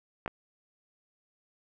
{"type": "clicks", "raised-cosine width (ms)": 0.5, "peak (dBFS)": -19, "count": 2, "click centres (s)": [0.261, 0.278], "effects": []}